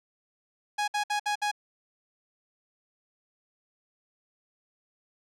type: tone bursts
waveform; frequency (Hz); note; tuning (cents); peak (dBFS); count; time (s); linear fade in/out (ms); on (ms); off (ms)
sawtooth; 830.6; G#5; 0; -22; 5; 0.78-1.515; 10; 99; 60
effects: low-pass 8000 Hz 12 dB/octave